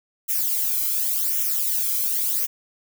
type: noise with flanger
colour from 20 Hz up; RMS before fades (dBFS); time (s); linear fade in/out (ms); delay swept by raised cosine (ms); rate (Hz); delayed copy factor
violet; -23; 0.28-2.47; 20; 0.22 to 1.11; 0.9; -0.7
effects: none